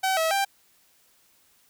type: tone with pitch steps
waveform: sawtooth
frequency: 762 / 646 / 789 Hz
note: G5 / E5 / G5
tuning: -49 / -35 / +11 cents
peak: -18 dBFS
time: 0.03-0.45 s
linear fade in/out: 10 ms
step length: 140 ms
effects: white hiss -62 dBFS RMS until 1.69 s